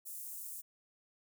white high-pass noise, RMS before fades -45 dBFS, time 0.05-0.62 s, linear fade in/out 20 ms, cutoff 7800 Hz, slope 24 dB/octave, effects none

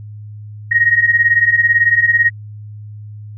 sine beating tone pair, 1864.7 / 1882.7 Hz, A#6 / A#6, 0 / +17 cents, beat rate 18 Hz, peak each -14 / -11 dBFS, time 0.71-2.3 s, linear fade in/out 10 ms, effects added 105 Hz sine -29 dBFS peak until 3.37 s

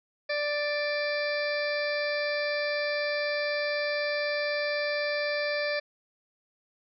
harmonic tone, 588 Hz, D5, 2 cents sharp, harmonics 1 / 2 / 3 / 4 / 6 / 7 / 8 / 9, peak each -29 / -42 / -33 / -35 / -46 / -43 / -38 / -48 dBFS, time 0.29-5.8 s, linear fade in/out 10 ms, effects none

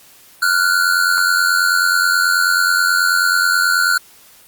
square tone pair together, 1396.9 / 1486.2 Hz, F6 / F#6, 0 / +7 cents, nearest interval minor second, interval 107 cents, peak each -16 dBFS, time 0.42-3.98 s, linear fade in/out 5 ms, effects white hiss -46 dBFS RMS until 4.47 s + Opus 48 kbps

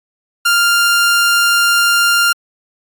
sawtooth tone, 1396.9 Hz, F6, in tune, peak -6 dBFS, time 0.45-2.33 s, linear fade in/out 10 ms, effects AAC 64 kbps

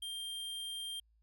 square tone, 3185 Hz, G7, 27 cents sharp, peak -40 dBFS, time 0.02-1 s, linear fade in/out 5 ms, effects added 55 Hz sine -67 dBFS peak until 1.22 s

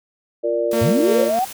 sine chord, Bb major, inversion second, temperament equal, 349.2 / 466.2 / 587.3 Hz, F4 / Bb4 / D5, 0 / 0 / 0 cents, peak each -24 / -22 / -20 dBFS, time 0.43-1.3 s, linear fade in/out 20 ms
white noise, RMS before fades -34 dBFS, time 0.71-1.53 s, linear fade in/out 5 ms
sawtooth tone with tremolo, 228.2 Hz, A#3, 37 cents flat, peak -16 dBFS, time 0.73-1.39 s, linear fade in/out 0 ms, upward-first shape sine, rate 2.9 Hz, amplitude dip 60%
sine linear sweep, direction up, 87.8 to 785 Hz, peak -16 dBFS, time 0.81-1.45 s, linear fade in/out 10 ms
effects none

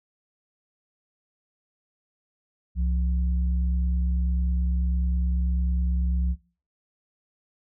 sine tone pair together, 65.41 / 174.62 Hz, C2 / F3, 0 / 0 cents, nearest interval octave + perfect fourth, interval 1700 cents, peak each -22 / -32 dBFS, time 2.75-6.36 s, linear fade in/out 50 ms, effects noise-tail reverb RT60 0.4 s tail -19 dB re dry

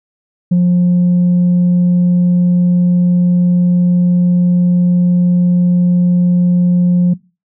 sine tone, 177.4 Hz, F3, 27 cents sharp, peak -5 dBFS, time 0.51-7.14 s, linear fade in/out 10 ms, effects noise-tail reverb RT60 0.3 s tail -22 dB re dry + tanh soft clip ceiling -6 dBFS

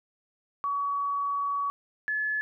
sine tone pair in turn, 1131 / 1717.2 Hz, C#6 / A6, +34 / -43 cents, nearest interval perfect fifth, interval 723 cents, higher second, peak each -26 dBFS, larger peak neither, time 0.64-1.7 / 2.08-2.41 s, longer first, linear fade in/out 0 ms, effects none

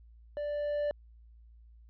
triangle tone with level ramp, 587 Hz, D5, 1 cent flat, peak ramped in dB -31 to -26 dBFS, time 0.37-0.91 s, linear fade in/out 0 ms, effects added 57 Hz sine -53 dBFS peak until 1.89 s + resampled to 11025 Hz

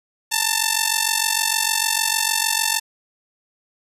5% pulse ring-modulated tone, 891 Hz, A5, 22 cents sharp, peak -3 dBFS, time 0.31-2.8 s, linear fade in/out 20 ms, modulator 23.3 Hz, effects resampled to 32000 Hz

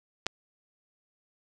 clicks, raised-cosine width 0.2 ms, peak -26 / -9 dBFS, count 2, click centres 0.261 / 0.266 s, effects none

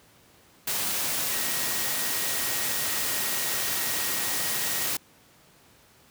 sine tone in noise, 1888 Hz, A#6, 22 cents sharp, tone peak -39 dBFS, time 1.31-4.86 s, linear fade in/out 5 ms, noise white, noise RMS -28 dBFS, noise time 0.67-4.97 s, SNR -14 dB, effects pink hiss -57 dBFS RMS until 6.1 s + high-pass 80 Hz 12 dB/octave

